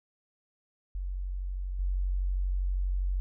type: tone with level steps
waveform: sine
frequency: 46.25 Hz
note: F#1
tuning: in tune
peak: -31 / -26 dBFS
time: 0.95-3.2 s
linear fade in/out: 0 ms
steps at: 1.79 s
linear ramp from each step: 5 ms
effects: none